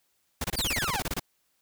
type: noise bursts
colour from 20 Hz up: pink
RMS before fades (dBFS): -30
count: 14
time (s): 0.41-1.197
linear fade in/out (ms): 5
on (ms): 33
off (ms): 25
type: exponential sweep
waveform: sawtooth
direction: down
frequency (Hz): 4995 to 692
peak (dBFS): -25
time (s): 0.56-1.01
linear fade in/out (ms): 20
effects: white hiss -72 dBFS RMS until 1.61 s